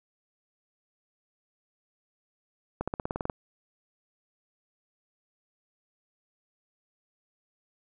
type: accelerating click train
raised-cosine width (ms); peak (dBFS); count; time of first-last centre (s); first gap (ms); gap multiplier
1; -16; 10; 2.81-3.298; 66; 0.95
effects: none